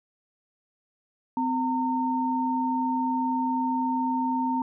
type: tone pair together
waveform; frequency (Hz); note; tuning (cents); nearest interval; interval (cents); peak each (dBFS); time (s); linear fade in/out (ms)
sine; 256.5 / 914; C4 / A#5; -34 / -34; octave + minor seventh; 2200; -26; 1.37-4.62; 2
effects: none